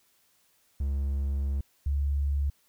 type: tone pair in turn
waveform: triangle / sine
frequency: 69.3 / 70.72 Hz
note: C#2 / C#2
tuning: 0 / +35 cents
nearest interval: unison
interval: 35 cents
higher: second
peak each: -24 / -24 dBFS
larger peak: neither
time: 0.8-1.61 / 1.86-2.5 s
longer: first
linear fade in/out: 5 ms
effects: white hiss -67 dBFS RMS until 2.68 s

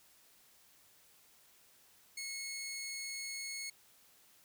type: tone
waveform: 15% pulse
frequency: 2183 Hz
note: C#7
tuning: 27 cents flat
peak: -34 dBFS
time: 2.17-3.7 s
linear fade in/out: 5 ms
effects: white hiss -65 dBFS RMS until 4.44 s

